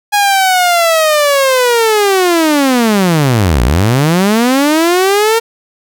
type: linear two-way sweep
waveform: sawtooth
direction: down then up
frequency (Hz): 830.6 to 55 to 462.7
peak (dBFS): -4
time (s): 0.12-5.4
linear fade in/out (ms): 20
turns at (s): 3.63
effects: none